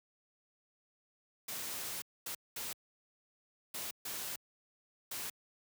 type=noise bursts at uneven times; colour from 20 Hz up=white; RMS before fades=-41 dBFS; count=6; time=1.48-2.02 / 2.26-2.35 / 2.56-2.73 / 3.74-3.91 / 4.05-4.36 / 5.11-5.3 s; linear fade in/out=5 ms; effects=high-pass 80 Hz 12 dB/octave